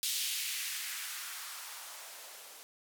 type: noise with band-pass filter sweep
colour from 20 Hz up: violet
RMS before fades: -40 dBFS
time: 0.03-2.63 s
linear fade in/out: 0 ms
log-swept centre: 3500 to 450 Hz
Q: 1.5
effects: none